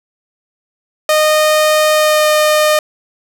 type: tone with pitch glide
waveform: sawtooth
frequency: 615 to 610.4 Hz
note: D#5 to D#5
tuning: -20 to -33 cents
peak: -5 dBFS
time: 1.09-2.79 s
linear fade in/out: 2 ms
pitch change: -13 cents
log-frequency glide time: 1.93-2.27 s
effects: none